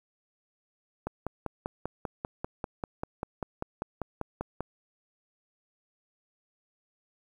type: click train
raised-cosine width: 1 ms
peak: -18 dBFS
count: 19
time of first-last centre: 1.07-4.606 s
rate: 5.09 Hz
effects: 9-bit